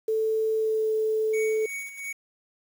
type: tone with pitch glide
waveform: sine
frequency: 440 to 436.5 Hz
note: A4 to A4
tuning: 0 to -14 cents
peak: -22 dBFS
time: 0.08-1.66 s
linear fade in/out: 5 ms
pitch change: -14 cents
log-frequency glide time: 0.56-0.92 s
type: tone with tremolo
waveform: square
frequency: 2235 Hz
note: C#7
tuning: 14 cents sharp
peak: -31 dBFS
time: 1.33-2.13 s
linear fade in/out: 10 ms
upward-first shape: triangle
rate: 2.9 Hz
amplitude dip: 75%
effects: 8-bit